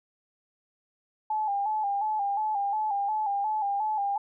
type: tone with vibrato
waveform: sine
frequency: 830.6 Hz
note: G#5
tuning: in tune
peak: -25 dBFS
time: 1.3-4.18 s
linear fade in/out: 5 ms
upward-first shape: square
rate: 2.8 Hz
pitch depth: 62 cents each way
effects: none